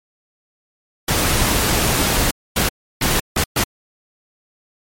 pink noise bursts at uneven times, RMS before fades -17 dBFS, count 5, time 1.08-2.31 / 2.56-2.69 / 3.01-3.2 / 3.36-3.44 / 3.56-3.64 s, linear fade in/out 5 ms, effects MP3 64 kbps

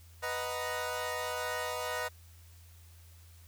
20% pulse chord, B major seventh, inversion none, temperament equal, 493.9 / 622.3 / 740 / 932.3 Hz, B4 / D#5 / F#5 / A#5, 0 / 0 / 0 / 0 cents, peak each -33 / -33 / -38 / -37 dBFS, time 0.22-2.09 s, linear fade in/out 20 ms, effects added 84 Hz sine -53 dBFS peak until 3.47 s + white hiss -62 dBFS RMS until 3.47 s

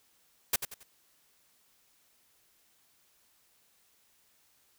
white noise with echo, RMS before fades -26 dBFS, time 0.53-0.56 s, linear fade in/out 5 ms, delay 91 ms, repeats 3, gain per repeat -9 dB, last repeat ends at 0.833 s, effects white hiss -68 dBFS RMS until 4.78 s

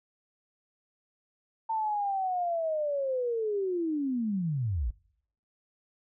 sine linear sweep, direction down, 901 to 47.28 Hz, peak -27 dBFS, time 1.69-4.91 s, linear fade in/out 10 ms, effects noise-tail reverb RT60 0.7 s tail -24 dB re dry

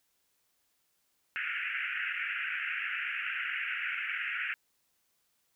pink band-pass noise, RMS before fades -35 dBFS, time 1.36-4.54 s, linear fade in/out 0 ms, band 1400 to 2800 Hz, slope 96 dB/octave, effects white hiss -75 dBFS RMS until 5.55 s

